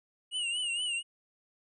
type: tone with vibrato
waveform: square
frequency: 2869 Hz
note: F7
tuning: 46 cents sharp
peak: -31 dBFS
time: 0.31-1.03 s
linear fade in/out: 50 ms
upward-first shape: triangle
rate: 4.3 Hz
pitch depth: 100 cents each way
effects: resampled to 24000 Hz